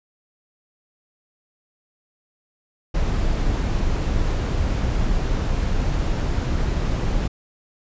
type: noise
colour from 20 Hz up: brown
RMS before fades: -21 dBFS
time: 2.94-7.28 s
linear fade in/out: 10 ms
effects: resampled to 16000 Hz